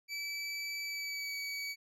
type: tone with pitch glide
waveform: 25% pulse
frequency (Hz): 2308 to 2272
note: D7 to C#7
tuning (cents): -31 to +42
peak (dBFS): -33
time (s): 0.08-1.76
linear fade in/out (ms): 50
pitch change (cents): -27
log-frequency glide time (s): 0.84-1.36
effects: low-pass 12000 Hz 12 dB/octave